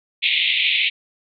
pink band-pass noise, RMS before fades -19 dBFS, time 0.22-0.9 s, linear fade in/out 20 ms, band 2100 to 3800 Hz, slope 96 dB/octave, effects none

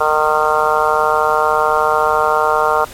harmonic tone, 153.4 Hz, D#3, 24 cents flat, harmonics 3 / 4 / 5 / 6 / 7 / 8 / 9, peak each -19 / -19 / -19 / -19 / -19 / -19 / -19 dBFS, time 0-2.85 s, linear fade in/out 10 ms, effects pink hiss -35 dBFS RMS until 2.93 s + MP3 64 kbps

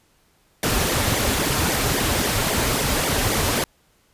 pink noise with flanger, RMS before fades -21 dBFS, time 0.63-3.64 s, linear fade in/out 2 ms, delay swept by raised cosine 0.72 to 6.22 ms, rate 3.7 Hz, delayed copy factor -0.75, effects pink hiss -61 dBFS RMS until 4.13 s + resampled to 32000 Hz

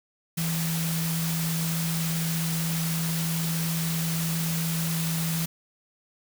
sine tone in noise, 164.2 Hz, E3, 6 cents flat, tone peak -26 dBFS, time 0.37-5.46 s, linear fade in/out 10 ms, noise white, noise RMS -32 dBFS, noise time 0.37-5.46 s, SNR +3 dB, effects none

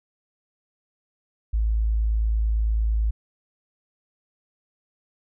sine tone, 54.5 Hz, A1, 16 cents flat, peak -19 dBFS, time 1.53-3.11 s, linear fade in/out 10 ms, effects none

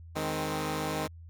10% pulse chord, Ab major, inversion second, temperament equal, 155.56 / 207.7 / 261.6 Hz, Eb3 / Ab3 / C4, 0 / 0 / 0 cents, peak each -24 / -30 / -28 dBFS, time 0.15-1.08 s, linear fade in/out 20 ms, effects added 83 Hz sine -45 dBFS peak until 1.29 s

